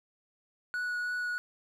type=tone with vibrato; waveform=triangle; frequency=1466 Hz; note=F#6; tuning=16 cents flat; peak=-29 dBFS; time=0.74-1.38 s; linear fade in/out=0 ms; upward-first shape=triangle; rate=3.1 Hz; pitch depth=11 cents each way; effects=none